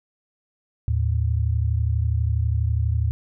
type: tone pair together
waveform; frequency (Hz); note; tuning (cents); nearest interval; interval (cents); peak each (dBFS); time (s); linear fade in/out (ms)
sine; 77.78 / 110; D#2 / A2; 0 / 0; tritone; 600; -21 / -22; 0.88-3.11; 0
effects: none